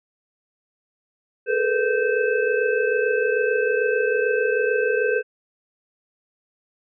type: tone cluster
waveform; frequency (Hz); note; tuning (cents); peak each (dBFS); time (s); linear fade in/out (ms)
sine; 425.6 / 452.3 / 494.7 / 1556 / 2605; G#4 / A4 / B4 / G6 / E7; +42 / +48 / +3 / -13 / -21; -23 / -25 / -23 / -25 / -32; 1.46-5.23; 50
effects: none